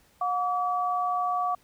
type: tone pair together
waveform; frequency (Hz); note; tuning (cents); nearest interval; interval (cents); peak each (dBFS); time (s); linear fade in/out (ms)
sine; 722 / 1146.1; F#5 / D6; -43 / -43; minor sixth; 800; -27; 0.21-1.55; 5
effects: pink hiss -62 dBFS RMS until 1.63 s